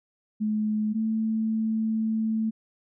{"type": "tone pair in turn", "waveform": "sine", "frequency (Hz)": [213.9, 220.8], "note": ["A3", "A3"], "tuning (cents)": [-49, 6], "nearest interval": "minor second", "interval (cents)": 55, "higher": "second", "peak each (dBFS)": -23, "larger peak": "neither", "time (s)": [[0.4, 0.94], [0.94, 2.51]], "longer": "second", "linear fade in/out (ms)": 20, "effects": []}